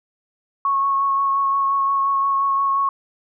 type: tone with vibrato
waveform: sine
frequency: 1100 Hz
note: C#6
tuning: 14 cents flat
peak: -16 dBFS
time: 0.65-2.89 s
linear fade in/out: 2 ms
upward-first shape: sine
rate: 5.7 Hz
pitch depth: 14 cents each way
effects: none